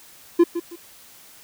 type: tone with echo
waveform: triangle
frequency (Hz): 342.9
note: F4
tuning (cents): -32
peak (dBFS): -8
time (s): 0.39-0.44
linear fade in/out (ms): 10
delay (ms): 160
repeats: 2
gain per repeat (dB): -12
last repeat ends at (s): 0.76
effects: white hiss -48 dBFS RMS until 1.43 s